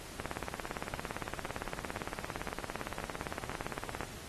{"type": "two click trains", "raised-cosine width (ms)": 0.5, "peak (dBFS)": [-21, -24], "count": [68, 7], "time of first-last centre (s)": [[0.2, 4.007], [0.94, 4.033]], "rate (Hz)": [17.6, 1.94], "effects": ["pink hiss -48 dBFS RMS until 4.28 s", "AAC 32 kbps"]}